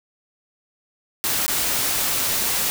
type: noise with dropouts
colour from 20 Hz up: white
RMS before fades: -22 dBFS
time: 1.24-2.7 s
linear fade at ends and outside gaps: 0 ms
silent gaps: 1.464-1.48 s
effects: none